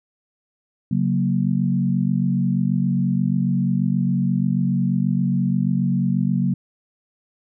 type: chord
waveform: sine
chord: F# major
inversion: second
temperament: equal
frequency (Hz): 138.59 / 185 / 233.1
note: C#3 / F#3 / A#3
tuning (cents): 0 / 0 / 0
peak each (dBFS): -22 / -20 / -23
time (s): 0.91-6.54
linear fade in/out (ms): 5
effects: none